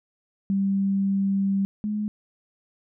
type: tone pair in turn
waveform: sine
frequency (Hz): 196 / 210.4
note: G3 / G#3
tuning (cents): 0 / +23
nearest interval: minor second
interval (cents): 123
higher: second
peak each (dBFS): -20 / -24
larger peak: first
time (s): 0.5-1.65 / 1.84-2.08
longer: first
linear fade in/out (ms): 0
effects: none